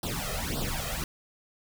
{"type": "noise with flanger", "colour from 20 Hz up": "pink", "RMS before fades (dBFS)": -32, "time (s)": [0.03, 1.04], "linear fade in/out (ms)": 2, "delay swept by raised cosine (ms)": [0.22, 1.62], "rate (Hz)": 1.8, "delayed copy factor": 1, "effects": []}